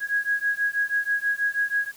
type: beating tone pair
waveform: sine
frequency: 1651 / 1657.2 Hz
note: G#6 / G#6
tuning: -11 / -4 cents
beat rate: 6.2 Hz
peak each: -25 dBFS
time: 0-1.92 s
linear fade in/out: 50 ms
effects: white hiss -50 dBFS RMS until 1.96 s